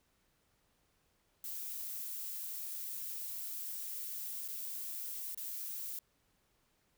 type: noise with dropouts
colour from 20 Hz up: violet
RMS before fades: -42 dBFS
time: 1.44-5.99 s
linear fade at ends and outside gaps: 2 ms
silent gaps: 4.479-4.484 / 5.347-5.374 s
effects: pink hiss -75 dBFS RMS until 6.97 s